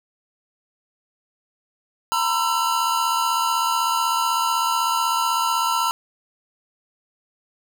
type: tone cluster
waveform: square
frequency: 928 / 1004 / 1339 Hz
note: A#5 / B5 / E6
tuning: -8 / +28 / +27 cents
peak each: -24 / -25 / -24 dBFS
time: 2.12-5.91 s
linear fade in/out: 0 ms
effects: none